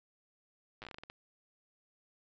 slowing click train, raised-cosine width 0.3 ms, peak -30 dBFS, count 11, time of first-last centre 0.82-1.1 s, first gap 8 ms, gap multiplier 1.26, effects resampled to 16000 Hz

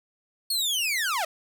sawtooth linear sweep, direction down, 4400 to 600 Hz, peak -21 dBFS, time 0.5-1.25 s, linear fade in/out 5 ms, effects none

